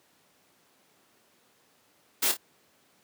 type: noise with echo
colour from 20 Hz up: white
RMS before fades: -25 dBFS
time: 2.22-2.32 s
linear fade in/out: 10 ms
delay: 26 ms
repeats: 2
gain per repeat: -8 dB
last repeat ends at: 2.372 s
effects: pink hiss -64 dBFS RMS until 3.03 s + high-pass 200 Hz 12 dB/octave